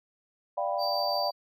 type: chord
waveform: sine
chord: G dominant seventh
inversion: second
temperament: equal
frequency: 587.3 / 698.5 / 784 / 987.8 Hz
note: D5 / F5 / G5 / B5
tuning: 0 / 0 / 0 / 0 cents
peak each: -31 / -32 / -33 / -35 dBFS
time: 0.57-1.31 s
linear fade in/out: 10 ms
type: tone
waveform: triangle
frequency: 4651 Hz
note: D8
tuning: 18 cents flat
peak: -30 dBFS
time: 0.78-1.32 s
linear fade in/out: 50 ms
effects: none